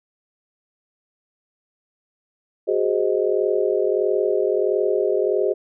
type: chord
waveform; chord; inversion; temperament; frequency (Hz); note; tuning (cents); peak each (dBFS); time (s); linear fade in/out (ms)
sine; Ab dominant seventh; third; just; 373.8 / 415.3 / 519.1 / 623; Gb4 / Ab4 / C5 / Eb5; +18 / 0 / -14 / +2; -22 / -21 / -25 / -25; 2.67-5.54; 20
effects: none